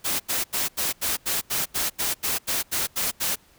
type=noise bursts; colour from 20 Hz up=white; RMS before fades=-25 dBFS; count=14; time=0.04-3.359 s; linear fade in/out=20 ms; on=160 ms; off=83 ms; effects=pink hiss -57 dBFS RMS until 3.58 s